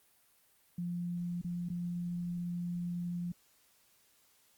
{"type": "tone with dropouts", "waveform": "sine", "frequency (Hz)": 174.61, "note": "F3", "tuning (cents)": 0, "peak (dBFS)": -34, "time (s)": [0.78, 3.32], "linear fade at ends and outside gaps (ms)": 5, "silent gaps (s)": [[1.415, 1.445], [1.688, 1.7]], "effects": ["white hiss -68 dBFS RMS until 4.57 s", "Opus 32 kbps"]}